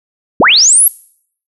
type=linear sweep; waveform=sine; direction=up; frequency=127.1 to 11640 Hz; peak=-4 dBFS; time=0.4-0.88 s; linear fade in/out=2 ms; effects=noise-tail reverb RT60 0.6 s tail -22 dB re dry